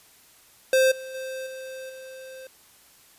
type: tone with level steps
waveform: square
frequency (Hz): 523.3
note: C5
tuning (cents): 0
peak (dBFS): -17 / -36 / -32 / -36 / -40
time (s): 0.73-2.47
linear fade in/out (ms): 2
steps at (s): 0.91 / 1.14 / 1.46 / 1.89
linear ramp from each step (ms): 10
effects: white hiss -55 dBFS RMS until 3.18 s + resampled to 32000 Hz